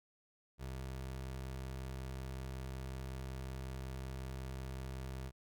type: tone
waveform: 25% pulse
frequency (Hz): 65.41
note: C2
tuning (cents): 0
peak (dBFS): -38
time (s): 0.58-5.32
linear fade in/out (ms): 50
effects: none